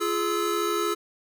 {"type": "tone cluster", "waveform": "square", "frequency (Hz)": [344.8, 417.5, 1309], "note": ["F4", "G#4", "E6"], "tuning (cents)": [-22, 9, -13], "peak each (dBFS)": -29, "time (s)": [0, 0.95], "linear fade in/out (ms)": 20, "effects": []}